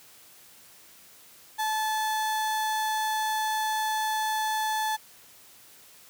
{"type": "tone", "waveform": "35% pulse", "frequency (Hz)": 868, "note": "A5", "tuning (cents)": -24, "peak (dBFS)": -24, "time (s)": [1.58, 4.97], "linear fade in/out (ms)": 20, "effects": ["white hiss -53 dBFS RMS until 6.09 s", "high-pass 60 Hz 12 dB/octave"]}